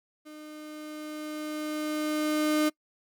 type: tone with level ramp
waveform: 35% pulse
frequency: 304.7 Hz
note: D#4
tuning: 36 cents flat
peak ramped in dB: -42 to -20 dBFS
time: 0.25-2.7 s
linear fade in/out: 20 ms
effects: noise-tail reverb RT60 0.1 s tail -24 dB re dry